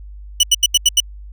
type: tone bursts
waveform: 25% pulse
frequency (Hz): 2960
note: F#7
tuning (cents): 0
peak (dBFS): -5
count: 6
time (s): 0.4-1.003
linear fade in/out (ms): 5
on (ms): 33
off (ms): 81
effects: added 50 Hz sine -32 dBFS peak until 1.32 s